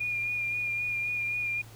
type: tone with vibrato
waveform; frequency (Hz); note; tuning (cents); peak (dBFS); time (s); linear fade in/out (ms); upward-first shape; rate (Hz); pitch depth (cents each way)
sine; 2423; D#7; -47; -28; 0-1.62; 10; sine; 3.8; 23
effects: added 111 Hz sine -47 dBFS peak until 1.75 s + pink hiss -53 dBFS RMS until 1.75 s